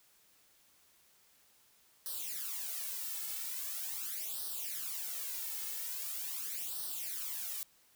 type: noise with flanger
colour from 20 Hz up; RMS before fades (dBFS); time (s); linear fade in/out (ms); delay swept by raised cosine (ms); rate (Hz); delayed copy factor
blue; -40; 2.06-7.63; 0; 0.21 to 2.31; 0.42; +0.85
effects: white hiss -67 dBFS RMS until 7.95 s